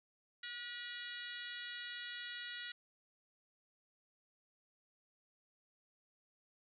harmonic tone, 482.2 Hz, B4, 41 cents flat, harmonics 3 / 4 / 5 / 6 / 7 / 8 / 9, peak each -50 / -48 / -59 / -52 / -53 / -52 / -60 dBFS, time 0.43-2.72 s, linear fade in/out 5 ms, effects none

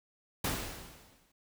pink noise with exponential decay, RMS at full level -31 dBFS, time 0.44-1.32 s, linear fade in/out 5 ms, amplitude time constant 190 ms, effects none

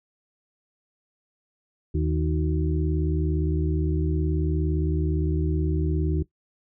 harmonic tone with a mistuned harmonic, 77.78 Hz, D#2, in tune, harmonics 1 / 2 / 4 / 5, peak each -24 / -27 / -30 / -31 dBFS, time 1.94-6.23 s, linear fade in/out 10 ms, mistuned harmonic 5, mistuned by -84 cents, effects noise-tail reverb RT60 0.1 s tail -17 dB re dry

